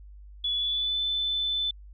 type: tone with pitch glide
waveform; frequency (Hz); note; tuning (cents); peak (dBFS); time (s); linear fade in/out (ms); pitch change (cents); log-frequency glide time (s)
sine; 3416 to 3516; G#7 to A7; +48 to -2; -25; 0.44-1.71; 5; +50; 0.55-0.99
effects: added 50 Hz sine -44 dBFS peak until 1.93 s